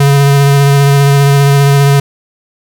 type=tone with vibrato; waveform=square; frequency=140.4 Hz; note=C#3; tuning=22 cents sharp; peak=-5 dBFS; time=0-2 s; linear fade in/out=5 ms; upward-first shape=sine; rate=15 Hz; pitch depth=15 cents each way; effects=7-bit